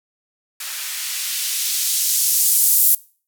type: noise with band-pass filter sweep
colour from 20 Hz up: violet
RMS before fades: -19 dBFS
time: 0.6-2.95 s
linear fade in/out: 5 ms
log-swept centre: 1300 to 12000 Hz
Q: 0.78
effects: noise-tail reverb RT60 0.4 s tail -22 dB re dry